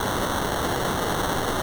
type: noise with sample-and-hold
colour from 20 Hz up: blue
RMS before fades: -25 dBFS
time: 0-1.62 s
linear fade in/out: 2 ms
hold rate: 2450 Hz
effects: none